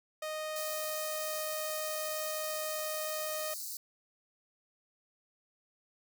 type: tone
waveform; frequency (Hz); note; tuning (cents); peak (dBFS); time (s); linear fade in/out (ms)
sawtooth; 620; D#5; -6; -32; 0.22-3.54; 5
type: high-pass noise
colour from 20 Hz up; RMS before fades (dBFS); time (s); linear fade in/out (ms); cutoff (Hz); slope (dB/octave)
white; -41; 0.56-3.77; 2; 4100; 96
effects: none